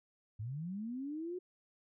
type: linear sweep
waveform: sine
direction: up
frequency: 99 to 370 Hz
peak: -38 dBFS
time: 0.39-1.39 s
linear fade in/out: 10 ms
effects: none